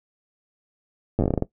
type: slowing click train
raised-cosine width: 2 ms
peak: -8 dBFS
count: 11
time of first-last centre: 1.19-1.424 s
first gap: 9 ms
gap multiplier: 1.2
effects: noise-tail reverb RT60 0.1 s tail -17 dB re dry